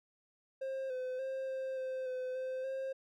triangle tone with pitch steps, 532 / 510 / 530 / 527 / 520 / 510 / 518 / 532 Hz, C5 / C5 / C5 / C5 / C5 / C5 / C5 / C5, +29 / -44 / +22 / +12 / -11 / -44 / -17 / +29 cents, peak -34 dBFS, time 0.61-2.93 s, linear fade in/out 10 ms, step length 290 ms, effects none

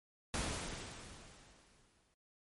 pink noise with exponential decay, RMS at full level -36 dBFS, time 0.34-2.14 s, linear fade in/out 0 ms, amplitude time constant 390 ms, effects MP3 48 kbps

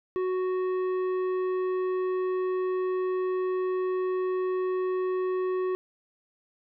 sine tone with tanh clipping, 370 Hz, F#4, in tune, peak -27 dBFS, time 0.16-5.75 s, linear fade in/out 0 ms, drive 10 dB, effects none

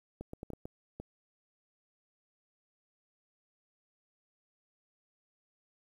clicks, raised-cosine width 2 ms, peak -28 dBFS, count 7, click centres 0.21 / 0.334 / 0.431 / 0.503 / 0.534 / 0.655 / 1 s, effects 10-bit

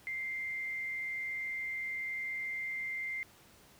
sine tone with frequency modulation, 2093 Hz, C7, in tune, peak -35 dBFS, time 0.07-3.23 s, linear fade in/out 0 ms, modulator 122 Hz, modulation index 0.27, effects pink hiss -60 dBFS RMS until 3.79 s + high-pass 60 Hz 12 dB/octave

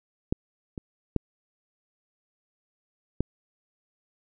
clicks, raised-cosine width 3 ms, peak -11 / -22 / -10 / -11 dBFS, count 4, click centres 0.325 / 0.778 / 1.163 / 3.206 s, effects none

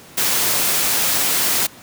white noise, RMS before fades -18 dBFS, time 0.17-1.67 s, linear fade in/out 10 ms, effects pink hiss -42 dBFS RMS until 1.82 s + high-pass 100 Hz 12 dB/octave

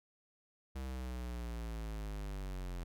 square linear sweep, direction down, 66.4 to 43.58 Hz, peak -40 dBFS, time 0.75-2.84 s, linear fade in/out 10 ms, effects none

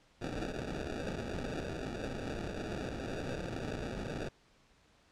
white noise with sample-and-hold, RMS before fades -39 dBFS, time 0.21-4.29 s, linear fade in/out 5 ms, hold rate 1050 Hz, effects pink hiss -66 dBFS RMS until 5.11 s + low-pass 6000 Hz 12 dB/octave

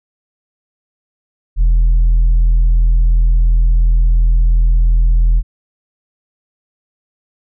sine tone with tanh clipping, 41.43 Hz, E1, 9 cents sharp, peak -8 dBFS, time 1.56-5.43 s, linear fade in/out 50 ms, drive 2 dB, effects none

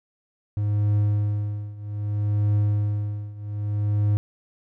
triangle tone with tremolo, 103.83 Hz, G#2, in tune, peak -15 dBFS, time 0.57-4.17 s, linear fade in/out 0 ms, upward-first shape triangle, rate 0.63 Hz, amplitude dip 90%, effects none

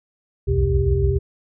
sine tone cluster, 61.5 / 68.3 / 85.7 / 129 / 395.5 Hz, B1 / C#2 / F2 / C3 / G4, -7 / -25 / -32 / -24 / +15 cents, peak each -22 dBFS, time 0.47-1.19 s, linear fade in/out 20 ms, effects none

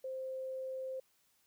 sine tone, 523.3 Hz, C5, in tune, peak -38 dBFS, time 0.04-1 s, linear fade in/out 5 ms, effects white hiss -73 dBFS RMS until 1.46 s

